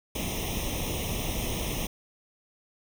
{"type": "noise with comb filter", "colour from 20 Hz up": "pink", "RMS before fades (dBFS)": -31, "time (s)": [0.15, 1.87], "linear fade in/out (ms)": 5, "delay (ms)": 0.33, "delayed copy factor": 0.95, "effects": []}